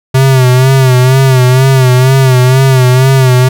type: tone with vibrato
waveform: square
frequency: 130 Hz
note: C3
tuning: 11 cents flat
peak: -4 dBFS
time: 0.14-3.49 s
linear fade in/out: 10 ms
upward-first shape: sine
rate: 2.1 Hz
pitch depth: 61 cents each way
effects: none